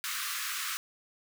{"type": "high-pass noise", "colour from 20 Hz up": "pink", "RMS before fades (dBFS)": -35, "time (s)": [0.04, 0.77], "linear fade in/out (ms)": 0, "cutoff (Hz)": 1100, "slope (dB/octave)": 96, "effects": []}